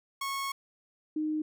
sawtooth / sine tone pair in turn, 1098 / 308.1 Hz, C#6 / D#4, -17 / -17 cents, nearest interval octave + minor seventh, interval 2200 cents, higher first, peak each -28 / -28 dBFS, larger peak neither, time 0.21-0.52 / 1.16-1.42 s, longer first, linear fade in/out 5 ms, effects none

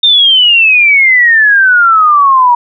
sine exponential sweep, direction down, 3661 to 951 Hz, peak -3 dBFS, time 0.03-2.55 s, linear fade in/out 5 ms, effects none

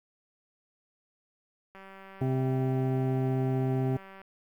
click train, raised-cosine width 0.5 ms, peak -34 dBFS, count 477, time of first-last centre 1.75-4.216 s, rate 193 Hz
harmonic tone, 130.81 Hz, C3, in tune, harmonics 1 / 2 / 3 / 5 / 6, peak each -27 / -32 / -33 / -41 / -41 dBFS, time 2.21-3.97 s, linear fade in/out 5 ms
effects 10-bit

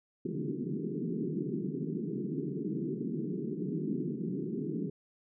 pink band-pass noise, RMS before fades -35 dBFS, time 0.25-4.9 s, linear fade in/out 5 ms, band 140 to 420 Hz, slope 96 dB/octave, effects none

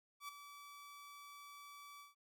sawtooth tone with ADSR envelope, 1152 Hz, D6, 34 cents flat, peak -40 dBFS, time 0.2-2.15 s, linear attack 85 ms, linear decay 9 ms, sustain -10 dB, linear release 150 ms, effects none

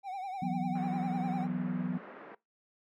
triangle tone with vibrato, 766 Hz, G5, 40 cents flat, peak -34 dBFS, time 0.03-1.48 s, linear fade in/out 50 ms, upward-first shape triangle, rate 10 Hz, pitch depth 99 cents each way
sine chord, E suspended second, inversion none, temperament equal, 164.81 / 185 / 246.9 Hz, E3 / F#3 / B3, 0 / 0 / 0 cents, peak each -38 / -33 / -36 dBFS, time 0.42-1.98 s, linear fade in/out 5 ms
pink band-pass noise, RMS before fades -49 dBFS, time 0.75-2.35 s, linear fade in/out 5 ms, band 240 to 1900 Hz, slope 24 dB/octave
effects noise-tail reverb RT60 0.2 s tail -21 dB re dry

